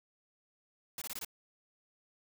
white noise bursts, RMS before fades -41 dBFS, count 5, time 0.98-1.248 s, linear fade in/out 2 ms, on 36 ms, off 22 ms, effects none

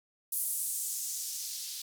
violet noise with band-pass filter sweep, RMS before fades -36 dBFS, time 0.32-1.82 s, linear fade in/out 5 ms, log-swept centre 11000 to 4100 Hz, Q 1.6, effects none

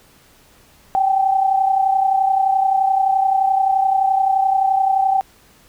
sine tone pair together, 770.4 / 802 Hz, G5 / G5, -30 / +39 cents, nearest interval minor second, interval 69 cents, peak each -14 / -21 dBFS, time 0.95-5.21 s, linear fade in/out 0 ms, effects pink hiss -51 dBFS RMS until 5.68 s

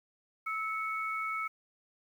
sine tone pair together, 1302.3 / 2217 Hz, E6 / C#7, -21 / 0 cents, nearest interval major sixth, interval 921 cents, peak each -34 / -36 dBFS, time 0.46-1.48 s, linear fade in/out 10 ms, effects 10-bit

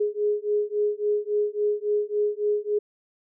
sine beating tone pair, 415.3 / 418.9 Hz, G#4 / G#4, 0 / +15 cents, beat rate 3.6 Hz, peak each -25 dBFS, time 0-2.79 s, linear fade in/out 10 ms, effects none

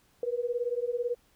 sine beating tone pair, 474.2 / 492.2 Hz, A#4 / B4, +30 / -6 cents, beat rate 18 Hz, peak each -31 dBFS, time 0.23-1.15 s, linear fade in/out 2 ms, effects pink hiss -66 dBFS RMS until 1.35 s

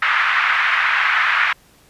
white band-pass noise, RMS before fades -17 dBFS, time 0.02-1.53 s, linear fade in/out 5 ms, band 1200 to 2100 Hz, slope 24 dB/octave, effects pink hiss -52 dBFS RMS until 1.89 s + resampled to 32000 Hz

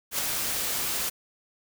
white noise with ADSR envelope, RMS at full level -26 dBFS, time 0.11-1.1 s, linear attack 76 ms, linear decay 5 ms, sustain -3 dB, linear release 14 ms, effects none

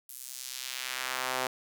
sawtooth tone with high-pass filter sweep, 128.9 Hz, C3, 26 cents flat, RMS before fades -36 dBFS, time 0.09-1.47 s, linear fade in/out 2 ms, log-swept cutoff 11000 to 620 Hz, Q 0.91, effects none

